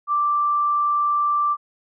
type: tone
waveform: sine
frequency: 1174.7 Hz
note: D6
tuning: in tune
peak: -17 dBFS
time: 0.07-1.57 s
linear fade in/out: 50 ms
effects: none